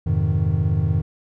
triangle chord, F minor seventh, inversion none, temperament equal, 87.31 / 103.83 / 130.81 / 155.56 Hz, F2 / Ab2 / C3 / Eb3, 0 / 0 / 0 / 0 cents, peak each -20 / -20 / -25 / -20 dBFS, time 0.06-1.02 s, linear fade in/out 10 ms, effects none

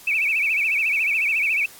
sine tone with vibrato, 2443 Hz, D#7, 32 cents flat, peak -18 dBFS, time 0.07-1.66 s, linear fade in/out 5 ms, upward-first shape sine, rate 14 Hz, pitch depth 160 cents each way, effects white hiss -45 dBFS RMS until 1.79 s + AAC 64 kbps

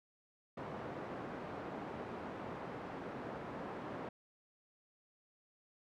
pink band-pass noise, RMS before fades -45 dBFS, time 0.57-4.09 s, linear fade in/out 5 ms, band 180 to 1200 Hz, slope 12 dB/octave, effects none

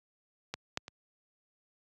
clicks, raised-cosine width 0.2 ms, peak -18 / -14 / -26 dBFS, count 3, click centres 0.54 / 0.774 / 0.881 s, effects high-pass 80 Hz 12 dB/octave + resampled to 24000 Hz

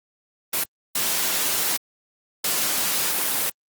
white noise bursts at uneven times, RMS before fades -23 dBFS, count 3, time 0.53-0.64 / 0.95-1.77 / 2.44-3.5 s, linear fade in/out 5 ms, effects high-pass 150 Hz 12 dB/octave + Opus 24 kbps

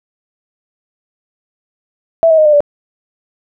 sine tone with pitch steps, 659.3 / 639.1 / 619.4 / 600.4 / 582 Hz, E5 / D#5 / D#5 / D5 / D5, 0 / +46 / -8 / +38 / -16 cents, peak -5 dBFS, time 2.23-2.605 s, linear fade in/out 0 ms, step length 75 ms, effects none

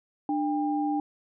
sine tone pair together, 297.7 / 800 Hz, D4 / G5, +24 / +35 cents, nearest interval octave + perfect fourth, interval 1711 cents, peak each -26 / -29 dBFS, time 0.29-1 s, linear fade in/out 2 ms, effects none

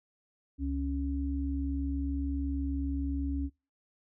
sine tone pair together, 69.3 / 277.2 Hz, C#2 / C#4, 0 / 0 cents, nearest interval 2 octaves, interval 2400 cents, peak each -32 / -33 dBFS, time 0.58-3.5 s, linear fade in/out 50 ms, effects noise-tail reverb RT60 0.3 s tail -22 dB re dry

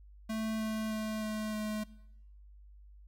square tone with pitch steps, 220 / 218.5 / 217 / 215.5 / 214 Hz, A3 / A3 / A3 / A3 / A3, 0 / -12 / -24 / -36 / -48 cents, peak -34 dBFS, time 0.29-1.84 s, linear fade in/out 10 ms, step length 310 ms, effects noise-tail reverb RT60 0.9 s tail -21 dB re dry + added 50 Hz sine -52 dBFS peak until 3.07 s

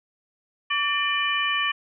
harmonic tone with a mistuned harmonic, 597 Hz, D5, 28 cents sharp, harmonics 2 / 3 / 4 / 5, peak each -27 / -27 / -27 / -27 dBFS, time 0.7-1.72 s, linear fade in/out 10 ms, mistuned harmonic 2, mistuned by -65 cents, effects none

